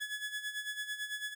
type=tone with tremolo; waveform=30% pulse; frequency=1700 Hz; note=G#6; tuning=40 cents sharp; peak=-32 dBFS; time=0-1.35 s; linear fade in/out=20 ms; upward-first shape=sine; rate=9 Hz; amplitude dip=70%; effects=none